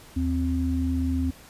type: tone pair together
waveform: sine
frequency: 78.18 / 261.6 Hz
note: D#2 / C4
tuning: +9 / 0 cents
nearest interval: octave + major sixth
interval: 2091 cents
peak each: -25 dBFS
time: 0.16-1.31 s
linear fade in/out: 10 ms
effects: pink hiss -49 dBFS RMS until 1.49 s + resampled to 32000 Hz